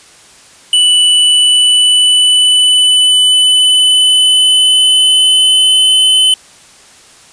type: tone with pitch glide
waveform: square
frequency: 2972 to 3036 Hz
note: F#7 to F#7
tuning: +7 to +44 cents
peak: -6 dBFS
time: 0.73-6.34 s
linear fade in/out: 2 ms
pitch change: +37 cents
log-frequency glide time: 1.1-5.91 s
effects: white hiss -40 dBFS RMS until 7.32 s + resampled to 22050 Hz